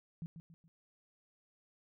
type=tone with echo; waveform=sine; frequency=164.81 Hz; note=E3; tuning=in tune; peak=-39 dBFS; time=0.22-0.26 s; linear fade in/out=0 ms; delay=140 ms; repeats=3; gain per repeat=-8 dB; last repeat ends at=0.68 s; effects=none